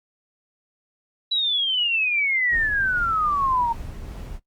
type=exponential sweep; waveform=sine; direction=down; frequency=3954 to 914 Hz; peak=-19 dBFS; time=1.31-3.73 s; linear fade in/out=10 ms
type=noise with tremolo; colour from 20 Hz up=brown; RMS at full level=-34 dBFS; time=2.49-4.4 s; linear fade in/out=50 ms; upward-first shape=triangle; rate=2.5 Hz; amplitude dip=25%
effects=noise-tail reverb RT60 0.1 s tail -17 dB re dry + Opus 48 kbps